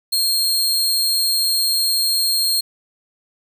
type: tone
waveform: sawtooth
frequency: 4231 Hz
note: C8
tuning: 19 cents sharp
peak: -13 dBFS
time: 0.12-2.61 s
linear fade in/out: 10 ms
effects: 7-bit